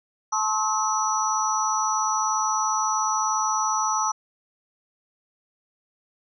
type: tone cluster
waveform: sine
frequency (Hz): 866 / 1072 / 1289 / 5890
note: A5 / C6 / E6 / F#8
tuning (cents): -28 / +42 / -39 / -9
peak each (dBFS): -26 / -27 / -27 / -27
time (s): 0.32-4.12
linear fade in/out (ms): 10
effects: none